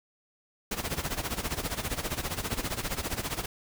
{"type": "noise with tremolo", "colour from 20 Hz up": "pink", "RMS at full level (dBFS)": -30, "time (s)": [0.71, 3.46], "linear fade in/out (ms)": 5, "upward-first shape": "sine", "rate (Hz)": 15, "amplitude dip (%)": 80, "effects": []}